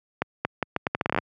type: accelerating click train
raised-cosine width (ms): 0.5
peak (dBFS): -8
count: 14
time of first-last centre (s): 0.22-1.187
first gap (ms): 230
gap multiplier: 0.77
effects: high-pass 100 Hz 12 dB/octave